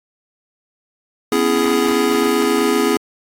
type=chord; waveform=square; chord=C# minor seventh; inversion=third; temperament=just; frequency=249.5 / 277.2 / 332.6 / 415.8 Hz; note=B3 / C#4 / E4 / G#4; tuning=+18 / 0 / +16 / +2 cents; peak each=-21 / -23 / -21 / -18 dBFS; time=1.32-2.97 s; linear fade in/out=2 ms; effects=AAC 48 kbps